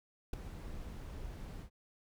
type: noise with ADSR envelope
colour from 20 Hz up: brown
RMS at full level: -30 dBFS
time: 0.33-1.7 s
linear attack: 6 ms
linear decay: 5 ms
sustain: -15 dB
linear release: 89 ms
effects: none